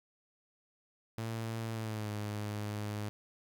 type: tone with pitch glide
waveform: sawtooth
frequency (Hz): 113 to 104.83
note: A2 to G#2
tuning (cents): +47 to +17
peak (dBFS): -32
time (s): 1.18-3.09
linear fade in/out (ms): 0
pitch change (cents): -130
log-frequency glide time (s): 1.72-2.12
effects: 11-bit